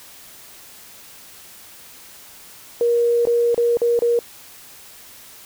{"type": "tone with dropouts", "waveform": "sine", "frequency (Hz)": 473.2, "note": "A#4", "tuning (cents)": 26, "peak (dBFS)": -14, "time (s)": [2.81, 4.19], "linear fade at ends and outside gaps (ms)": 1, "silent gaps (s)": [[3.253, 3.271], [3.545, 3.578], [3.771, 3.817], [3.991, 4.021]], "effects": ["white hiss -43 dBFS RMS until 5.45 s"]}